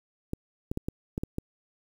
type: clicks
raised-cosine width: 3 ms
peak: -17 dBFS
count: 7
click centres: 0.334 / 0.715 / 0.774 / 0.885 / 1.179 / 1.235 / 1.384 s
effects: 8-bit